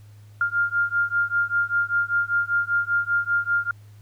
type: beating tone pair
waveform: sine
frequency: 1400 / 1405.1 Hz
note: F6 / F6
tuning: +4 / +10 cents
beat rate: 5.1 Hz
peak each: -23 dBFS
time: 0.41-3.71 s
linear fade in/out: 2 ms
effects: added 104 Hz sine -44 dBFS peak until 4.01 s + pink hiss -60 dBFS RMS until 4.01 s